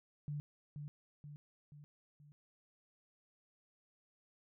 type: tone with echo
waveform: sine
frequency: 146.83 Hz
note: D3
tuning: in tune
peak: -38 dBFS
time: 0.28-0.4 s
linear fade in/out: 0 ms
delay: 480 ms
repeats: 4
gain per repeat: -5 dB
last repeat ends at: 2.32 s
effects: none